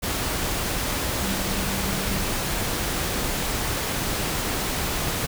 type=tone in noise; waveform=sine; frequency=193.1 Hz; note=G3; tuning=26 cents flat; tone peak=-30 dBFS; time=1.2-2.24 s; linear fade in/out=20 ms; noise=pink; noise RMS=-26 dBFS; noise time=0.02-5.27 s; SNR=-7 dB; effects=none